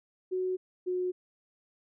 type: tone pair in turn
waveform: sine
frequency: 370 / 363.9 Hz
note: F#4 / F#4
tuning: 0 / -29 cents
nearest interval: unison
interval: 29 cents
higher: first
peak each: -28 dBFS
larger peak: neither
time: 0.31-0.57 / 0.86-1.12 s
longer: neither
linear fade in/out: 20 ms
effects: none